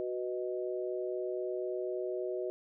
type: chord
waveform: sine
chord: B major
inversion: second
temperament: equal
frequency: 370 / 493.9 / 622.3 Hz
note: F#4 / B4 / D#5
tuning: 0 / 0 / 0 cents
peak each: -35 / -40 / -39 dBFS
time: 0-2.5 s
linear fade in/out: 0 ms
effects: none